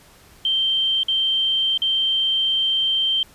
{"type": "tone with dropouts", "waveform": "sine", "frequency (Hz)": 3136, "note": "G7", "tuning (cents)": 0, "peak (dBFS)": -17, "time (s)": [0.45, 3.23], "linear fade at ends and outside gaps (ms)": 2, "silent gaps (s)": [[1.033, 1.083], [1.776, 1.819]], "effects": ["pink hiss -50 dBFS RMS until 3.34 s", "resampled to 32000 Hz"]}